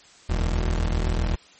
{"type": "tone pair together", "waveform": "30% pulse", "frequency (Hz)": [41.06, 74.4], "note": ["E1", "D2"], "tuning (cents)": [-6, 23], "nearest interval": "minor seventh", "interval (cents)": 1029, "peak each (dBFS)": [-19, -26], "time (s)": [0.29, 1.36], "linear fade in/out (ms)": 10, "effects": ["white hiss -51 dBFS RMS until 1.59 s", "MP3 32 kbps"]}